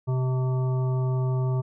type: harmonic tone with a mistuned harmonic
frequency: 129 Hz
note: C3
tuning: 24 cents flat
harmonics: 1 / 3 / 5 / 7 / 9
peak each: -22 / -34 / -39 / -41 / -43 dBFS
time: 0.07-1.62 s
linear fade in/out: 20 ms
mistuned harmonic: 9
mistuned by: -17 cents
effects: none